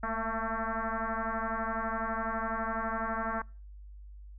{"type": "tone with frequency modulation", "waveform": "sine", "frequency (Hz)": 230, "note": "A#3", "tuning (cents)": -23, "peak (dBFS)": -30, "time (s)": [0.03, 3.42], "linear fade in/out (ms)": 5, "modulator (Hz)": 224, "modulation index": 6.4, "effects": ["noise-tail reverb RT60 0.4 s tail -26 dB re dry", "added 50 Hz sine -45 dBFS peak until 4.38 s"]}